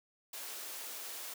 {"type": "high-pass noise", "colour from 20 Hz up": "white", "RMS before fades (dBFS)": -44, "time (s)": [0.33, 1.34], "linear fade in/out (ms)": 5, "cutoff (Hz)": 320, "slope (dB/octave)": 24, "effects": []}